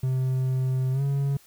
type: tone with pitch glide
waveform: triangle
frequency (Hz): 130 to 139.33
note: C3 to C#3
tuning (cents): -11 to +9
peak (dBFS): -20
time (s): 0.03-1.37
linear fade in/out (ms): 5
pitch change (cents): +120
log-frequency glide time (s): 0.92-1.02
effects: white hiss -56 dBFS RMS until 1.46 s